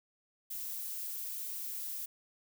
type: noise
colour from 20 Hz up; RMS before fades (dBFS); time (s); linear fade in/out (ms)
violet; -40; 0.5-2.06; 10
effects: none